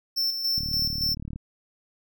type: tone with tremolo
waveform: square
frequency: 5370 Hz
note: E8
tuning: 31 cents sharp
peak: -23 dBFS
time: 0.16-1.15 s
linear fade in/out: 20 ms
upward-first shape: square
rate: 3.5 Hz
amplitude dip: 50%
type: click train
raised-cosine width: 5 ms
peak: -23 dBFS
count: 30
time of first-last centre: 0.58-1.36 s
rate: 37.2 Hz
effects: none